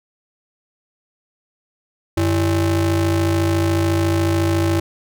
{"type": "ring-modulated tone", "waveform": "square", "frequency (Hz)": 120, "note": "B2", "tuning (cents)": -49, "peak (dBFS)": -13, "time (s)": [2.17, 4.8], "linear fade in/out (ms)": 5, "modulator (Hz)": 213, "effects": []}